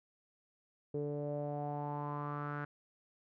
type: tone with low-pass filter sweep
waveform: sawtooth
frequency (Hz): 146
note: D3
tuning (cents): -10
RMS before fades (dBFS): -39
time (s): 0.94-2.65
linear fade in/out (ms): 5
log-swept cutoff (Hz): 440 to 1500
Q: 5.4
effects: none